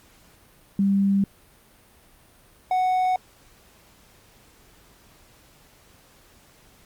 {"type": "tone pair in turn", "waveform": ["sine", "triangle"], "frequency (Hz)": [197.4, 740.3], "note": ["G3", "F#5"], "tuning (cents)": [12, 1], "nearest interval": "octave + major seventh", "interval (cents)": 2289, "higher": "second", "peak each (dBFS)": -17, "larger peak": "neither", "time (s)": [[0.79, 1.24], [2.71, 3.16]], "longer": "neither", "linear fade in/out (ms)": 2, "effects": ["pink hiss -55 dBFS RMS until 6.85 s", "Opus 48 kbps"]}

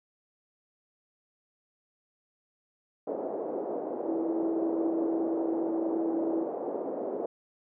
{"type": "band-pass noise", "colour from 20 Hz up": "pink", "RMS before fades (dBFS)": -34, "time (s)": [3.07, 7.26], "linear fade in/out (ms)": 5, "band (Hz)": [330, 640], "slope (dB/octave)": 24}
{"type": "tone", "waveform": "sine", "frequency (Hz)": 329.6, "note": "E4", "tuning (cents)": 0, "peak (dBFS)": -28, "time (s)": [4.04, 6.48], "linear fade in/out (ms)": 50}
{"effects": []}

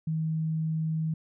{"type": "tone", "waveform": "sine", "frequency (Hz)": 159, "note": "D#3", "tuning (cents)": 38, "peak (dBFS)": -26, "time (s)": [0.07, 1.14], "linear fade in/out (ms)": 5, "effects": []}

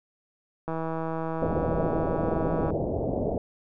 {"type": "click train", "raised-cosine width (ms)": 1, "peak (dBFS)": -18, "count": 329, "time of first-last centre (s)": [0.68, 2.705], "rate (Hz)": 162}
{"type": "low-pass noise", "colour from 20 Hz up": "white", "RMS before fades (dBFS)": -28, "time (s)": [1.42, 3.38], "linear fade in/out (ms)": 2, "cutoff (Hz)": 680, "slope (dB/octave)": 48}
{"effects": []}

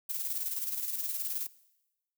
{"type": "noise with tremolo", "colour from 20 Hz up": "violet", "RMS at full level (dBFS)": -33, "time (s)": [0.09, 1.47], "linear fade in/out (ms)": 10, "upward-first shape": "square", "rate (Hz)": 19, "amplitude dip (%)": 45, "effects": ["noise-tail reverb RT60 1.0 s tail -20 dB re dry"]}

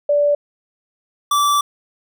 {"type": "tone pair in turn", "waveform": ["sine", "square"], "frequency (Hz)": [582, 1161.7], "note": ["D5", "D6"], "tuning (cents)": [-16, -19], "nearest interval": "octave", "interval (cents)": 1197, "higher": "second", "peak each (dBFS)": [-12, -14], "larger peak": "first", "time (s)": [[0.09, 0.35], [1.31, 1.61]], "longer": "second", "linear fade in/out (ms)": 5, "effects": []}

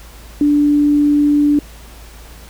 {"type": "tone", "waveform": "sine", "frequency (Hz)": 292.3, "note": "D4", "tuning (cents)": -8, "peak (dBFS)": -9, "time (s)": [0.41, 1.59], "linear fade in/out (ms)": 2, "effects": ["added 55 Hz sine -36 dBFS peak until 2.49 s", "pink hiss -41 dBFS RMS until 2.49 s"]}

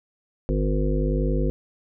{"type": "harmonic tone", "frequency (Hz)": 50.8, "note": "G#1", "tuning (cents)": -38, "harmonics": [1, 3, 5, 7, 9, 10], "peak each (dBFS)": [-22, -27, -29, -30, -32, -32], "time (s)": [0.49, 1.5], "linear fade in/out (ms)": 0, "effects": []}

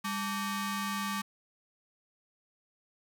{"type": "ring-modulated tone", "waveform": "sawtooth", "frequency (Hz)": 680, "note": "F5", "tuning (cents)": -46, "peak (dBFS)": -25, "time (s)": [0.04, 1.22], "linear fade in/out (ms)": 10, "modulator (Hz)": 479, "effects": []}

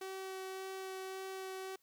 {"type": "tone with vibrato", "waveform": "sawtooth", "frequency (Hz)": 380.3, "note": "F#4", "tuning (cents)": 48, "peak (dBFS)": -38, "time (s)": [0.01, 1.76], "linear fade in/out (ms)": 5, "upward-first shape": "sine", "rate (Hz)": 1.8, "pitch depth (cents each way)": 8, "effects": ["white hiss -75 dBFS RMS until 1.82 s"]}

